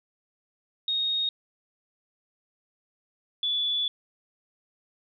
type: tone pair in turn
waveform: sine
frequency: 3729 / 3446 Hz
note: A#7 / A7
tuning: 0 / -37 cents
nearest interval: minor second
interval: 137 cents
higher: first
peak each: -24 dBFS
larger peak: neither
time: 0.88-1.29 / 3.43-3.88 s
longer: second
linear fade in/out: 2 ms
effects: none